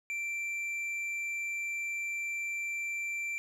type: tone with tanh clipping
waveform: sine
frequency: 2349 Hz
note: D7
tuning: in tune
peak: -34 dBFS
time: 0.1-3.38 s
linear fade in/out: 0 ms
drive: 6 dB
effects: none